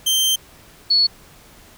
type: tone pair in turn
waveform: sawtooth / sine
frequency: 3136 / 4401 Hz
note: G7 / C#8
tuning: 0 / -13 cents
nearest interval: tritone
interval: 587 cents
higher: second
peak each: -12 dBFS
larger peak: neither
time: 0.06-0.36 / 0.9-1.07 s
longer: first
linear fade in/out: 10 ms
effects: pink hiss -47 dBFS RMS until 1.77 s